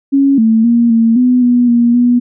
sine tone with pitch steps, 276 / 223.1 / 235.4 / 227.6 / 249.7 / 243.9 / 237.2 / 243.3 Hz, C#4 / A3 / A#3 / A#3 / B3 / B3 / A#3 / B3, -7 / +24 / +17 / -41 / +19 / -21 / +30 / -26 cents, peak -6 dBFS, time 0.12-2.2 s, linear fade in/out 20 ms, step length 260 ms, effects none

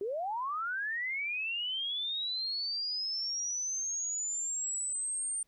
sine linear sweep, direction up, 376.2 to 8870 Hz, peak -32 dBFS, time 0.01-5.43 s, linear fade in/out 2 ms, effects pink hiss -75 dBFS RMS until 5.47 s

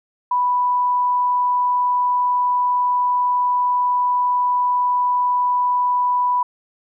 sine tone, 987.8 Hz, B5, in tune, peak -15 dBFS, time 0.31-6.43 s, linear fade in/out 5 ms, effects none

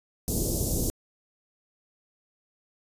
pink band-stop noise, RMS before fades -27 dBFS, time 0.28-0.9 s, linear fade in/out 0 ms, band 520 to 5900 Hz, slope 24 dB/octave, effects resampled to 32000 Hz

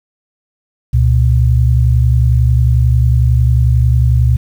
sine tone pair together, 69.3 / 120.4 Hz, C#2 / B2, 0 / -44 cents, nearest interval minor seventh, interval 956 cents, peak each -10 dBFS, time 0.93-4.37 s, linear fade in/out 10 ms, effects 7-bit

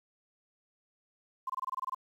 sine tone bursts, 1046.5 Hz, C6, in tune, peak -31 dBFS, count 10, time 1.47-1.947 s, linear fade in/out 5 ms, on 27 ms, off 23 ms, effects 10-bit

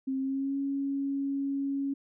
sine tone with pitch glide, 266 to 276.7 Hz, C4 to C#4, +29 to -3 cents, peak -28 dBFS, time 0.07-1.94 s, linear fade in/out 10 ms, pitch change +68 cents, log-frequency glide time 0.19-0.57 s, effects none

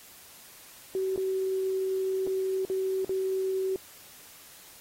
sine tone with dropouts, 380 Hz, F#4, 46 cents sharp, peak -26 dBFS, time 0.95-3.76 s, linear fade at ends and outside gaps 1 ms, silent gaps 1.161-1.176 / 2.268-2.273 / 2.651-2.699 / 3.047-3.093 s, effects white hiss -51 dBFS RMS until 4.8 s + AAC 48 kbps

